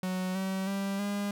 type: tone with pitch steps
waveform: 45% pulse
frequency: 185 / 190.75 / 196.68 / 202.8 Hz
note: F#3 / G3 / G3 / G#3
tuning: 0 / -47 / +6 / -41 cents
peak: -30 dBFS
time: 0.03-1.31 s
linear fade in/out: 2 ms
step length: 320 ms
effects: none